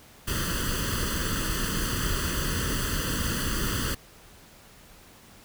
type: noise with comb filter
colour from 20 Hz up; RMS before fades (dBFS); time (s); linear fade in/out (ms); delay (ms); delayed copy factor
pink; -28; 0.27-3.95; 10; 0.65; +0.95
effects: pink hiss -52 dBFS RMS until 5.44 s